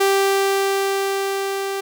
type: tone with level ramp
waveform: sawtooth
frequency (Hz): 392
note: G4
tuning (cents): 0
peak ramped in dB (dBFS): -10 to -19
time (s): 0-1.81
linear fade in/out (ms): 10
effects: none